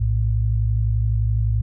sine tone pair together, 58.27 / 110 Hz, A#1 / A2, 0 / 0 cents, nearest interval major seventh, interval 1100 cents, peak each -20 / -19 dBFS, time 0-1.62 s, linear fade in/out 10 ms, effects none

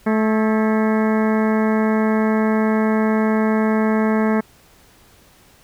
harmonic tone with a mistuned harmonic, 217.7 Hz, A3, 18 cents flat, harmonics 1 / 2 / 3 / 4 / 5 / 6 / 7 / 8 / 9 / 10, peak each -16 / -22 / -26 / -28 / -30 / -32 / -33 / -34 / -35 / -36 dBFS, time 0.06-4.41 s, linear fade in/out 10 ms, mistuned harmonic 7, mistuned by +88 cents, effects pink hiss -51 dBFS RMS until 5.63 s

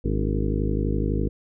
harmonic tone with a mistuned harmonic, 51.91 Hz, G#1, in tune, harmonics 1 / 2 / 3 / 4 / 5 / 6 / 7 / 8 / 9, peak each -25 / -28 / -30 / -31 / -32 / -33 / -33 / -34 / -35 dBFS, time 0.04-1.29 s, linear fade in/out 10 ms, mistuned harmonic 5, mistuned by +89 cents, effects none

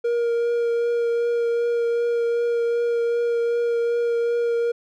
triangle tone with vibrato, 470.6 Hz, A#4, 16 cents sharp, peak -17 dBFS, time 0.04-4.72 s, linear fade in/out 10 ms, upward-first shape triangle, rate 2.6 Hz, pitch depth 14 cents each way, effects none

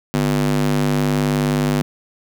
square tone with high-pass filter, 49.68 Hz, G1, 24 cents sharp, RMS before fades -18 dBFS, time 0.14-1.82 s, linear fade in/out 0 ms, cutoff 190 Hz, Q 2.6, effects none

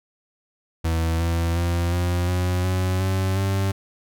40% pulse tone with pitch steps, 82 / 84.01 / 86.08 / 88.19 / 90.36 / 92.58 / 94.85 / 97.18 Hz, E2 / E2 / F2 / F2 / F#2 / F#2 / F#2 / G2, -9 / +33 / -25 / +17 / -40 / +2 / +43 / -15 cents, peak -19 dBFS, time 0.84-3.72 s, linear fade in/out 10 ms, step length 360 ms, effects none

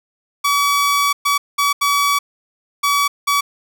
sawtooth tone bursts at uneven times, 1140 Hz, C#6, 48 cents sharp, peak -10 dBFS, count 6, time 0.44-1.13 / 1.25-1.38 / 1.58-1.73 / 1.81-2.19 / 2.83-3.08 / 3.27-3.41 s, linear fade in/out 10 ms, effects none

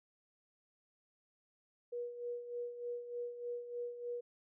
sine tone with tremolo, 481.7 Hz, B4, 43 cents flat, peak -37 dBFS, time 1.92-4.21 s, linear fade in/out 10 ms, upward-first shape sine, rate 3.3 Hz, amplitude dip 65%, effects none

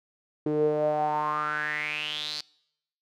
sawtooth tone with band-pass filter sweep, 150.9 Hz, D3, 47 cents sharp, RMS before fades -28 dBFS, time 0.46-2.41 s, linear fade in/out 5 ms, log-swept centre 360 to 4600 Hz, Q 7.6, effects noise-tail reverb RT60 0.8 s tail -25 dB re dry

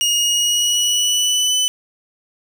25% pulse tone with pitch glide, 2866 to 3000 Hz, F7 to F#7, +44 to +23 cents, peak -11 dBFS, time 0.01-1.68 s, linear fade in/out 0 ms, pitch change +79 cents, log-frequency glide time 0.17-1.54 s, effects none

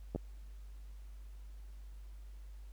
clicks, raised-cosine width 2 ms, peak -24 dBFS, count 2, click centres 0.149 / 0.16 s, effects added 50 Hz sine -47 dBFS peak until 2.72 s + pink hiss -69 dBFS RMS until 2.72 s

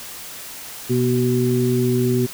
sine tone cluster, 124.9 / 243.7 / 375.7 Hz, B2 / B3 / F#4, +20 / -23 / +26 cents, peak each -20 dBFS, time 0.89-2.27 s, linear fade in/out 20 ms, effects white hiss -35 dBFS RMS until 2.33 s

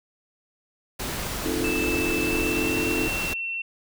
pink noise, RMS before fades -30 dBFS, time 0.99-3.34 s, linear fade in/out 10 ms
sine chord, F dominant seventh, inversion second, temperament equal, 261.6 / 311.1 / 349.2 / 440 Hz, C4 / Eb4 / F4 / A4, 0 / 0 / 0 / 0 cents, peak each -32 / -29 / -30 / -31 dBFS, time 1.44-3.09 s, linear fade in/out 20 ms
sine tone with pitch glide, 2637 to 2706 Hz, E7 to E7, 0 to +45 cents, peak -27 dBFS, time 1.64-3.62 s, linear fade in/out 5 ms, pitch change +45 cents, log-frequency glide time 2.22-2.88 s
effects none

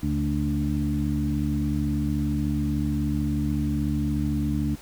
harmonic tone with a mistuned harmonic, 73.5 Hz, D2, 2 cents sharp, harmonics 1 / 2 / 3 / 4, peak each -28 / -28 / -28 / -28 dBFS, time 0.02-4.76 s, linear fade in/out 20 ms, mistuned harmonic 2, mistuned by -34 cents, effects pink hiss -47 dBFS RMS until 4.81 s

